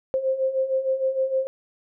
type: beating tone pair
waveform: sine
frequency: 523.3 / 529.8 Hz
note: C5 / C5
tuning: 0 / +22 cents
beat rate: 6.5 Hz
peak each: -27 / -22 dBFS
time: 0.14-1.47 s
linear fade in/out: 0 ms
effects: none